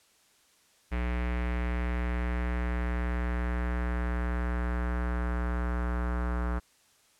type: tone with low-pass filter sweep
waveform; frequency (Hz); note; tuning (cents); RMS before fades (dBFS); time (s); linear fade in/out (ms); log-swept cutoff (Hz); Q
square; 60.4; B1; -38; -30; 0.91-6.6; 20; 2200 to 1400; 2.6
effects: white hiss -64 dBFS RMS until 7.19 s + low-pass 10000 Hz 12 dB/octave